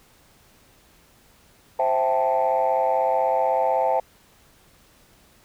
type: chord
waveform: sine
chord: A minor seventh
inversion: first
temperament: equal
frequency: 523.3 / 659.3 / 784 / 880 Hz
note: C5 / E5 / G5 / A5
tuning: 0 / 0 / 0 / 0 cents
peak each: -23 dBFS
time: 1.79-4 s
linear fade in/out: 5 ms
effects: tanh soft clip ceiling -12 dBFS + pink hiss -56 dBFS RMS until 5.44 s

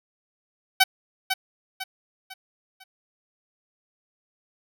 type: tone with echo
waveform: 10% pulse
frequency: 760 Hz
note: F#5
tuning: 46 cents sharp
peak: -5 dBFS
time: 0.8-0.84 s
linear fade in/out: 10 ms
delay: 500 ms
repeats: 4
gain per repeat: -8 dB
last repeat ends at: 2.84 s
effects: none

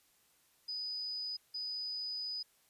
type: tone bursts at uneven times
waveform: sine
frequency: 4978 Hz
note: D#8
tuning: in tune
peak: -37 dBFS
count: 2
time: 0.68-1.37 / 1.54-2.43 s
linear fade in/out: 10 ms
effects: white hiss -70 dBFS RMS until 2.69 s + resampled to 32000 Hz

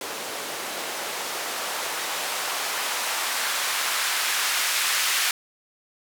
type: noise with band-pass filter sweep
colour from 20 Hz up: blue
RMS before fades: -27 dBFS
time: 0.01-5.31 s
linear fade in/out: 2 ms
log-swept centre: 410 to 1700 Hz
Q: 0.84
effects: none

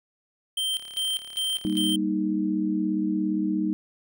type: tone with tremolo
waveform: square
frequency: 3136 Hz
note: G7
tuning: in tune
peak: -25 dBFS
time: 0.57-1.96 s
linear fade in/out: 5 ms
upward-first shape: square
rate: 2.5 Hz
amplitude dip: 80%
type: click train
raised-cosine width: 0.2 ms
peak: -30 dBFS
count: 43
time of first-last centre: 0.74-1.923 s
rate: 35.5 Hz
type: chord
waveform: sine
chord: Eb major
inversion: first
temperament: equal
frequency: 196 / 233.1 / 311.1 Hz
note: G3 / Bb3 / Eb4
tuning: 0 / 0 / 0 cents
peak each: -27 / -31 / -25 dBFS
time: 1.65-3.73 s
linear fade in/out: 0 ms
effects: none

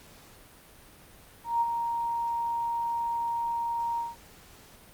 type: tone with ADSR envelope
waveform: sine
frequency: 934 Hz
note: A#5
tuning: 3 cents sharp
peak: -21 dBFS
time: 1.44-4.16 s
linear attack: 170 ms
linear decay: 36 ms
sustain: -6 dB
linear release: 180 ms
effects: pink hiss -53 dBFS RMS until 4.93 s + Opus 48 kbps

